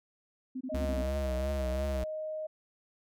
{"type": "tone bursts", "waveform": "sine", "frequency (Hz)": 258.3, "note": "C4", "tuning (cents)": -22, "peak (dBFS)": -34, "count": 6, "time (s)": [0.55, 1.024], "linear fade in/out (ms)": 10, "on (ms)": 59, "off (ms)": 24}
{"type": "tone", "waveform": "sine", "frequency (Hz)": 622.3, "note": "D#5", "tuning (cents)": 0, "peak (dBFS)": -34, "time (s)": [0.69, 2.47], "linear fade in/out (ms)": 10}
{"type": "tone with vibrato", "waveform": "square", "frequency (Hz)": 66.9, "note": "C2", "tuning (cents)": 39, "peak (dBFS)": -32, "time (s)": [0.74, 2.04], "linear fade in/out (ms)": 5, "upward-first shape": "triangle", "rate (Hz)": 2.9, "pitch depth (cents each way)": 110}
{"effects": []}